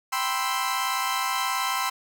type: chord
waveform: sawtooth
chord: C major seventh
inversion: second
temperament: equal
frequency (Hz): 784 / 987.8 / 1046.5 / 1318.5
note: G5 / B5 / C6 / E6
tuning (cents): 0 / 0 / 0 / 0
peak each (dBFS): -28 / -28 / -24 / -27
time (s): 0.12-1.9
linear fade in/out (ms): 10
effects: none